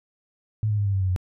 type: tone with pitch steps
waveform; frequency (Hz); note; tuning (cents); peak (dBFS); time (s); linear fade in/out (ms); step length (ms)
sine; 107.8 / 104.85 / 101.99 / 99.2 / 96.48 / 93.85 / 91.28; A2 / G#2 / G#2 / G2 / G2 / F#2 / F#2; -35 / +17 / -31 / +21 / -27 / +25 / -23; -20; 0.63-1.162; 0; 76
effects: none